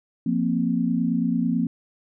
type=chord; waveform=sine; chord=F suspended fourth; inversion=none; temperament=just; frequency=174.61 / 232.8 / 261.9 Hz; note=F3 / Bb3 / C4; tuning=0 / -2 / +2 cents; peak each=-25 / -23 / -25 dBFS; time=0.26-1.67 s; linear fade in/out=5 ms; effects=none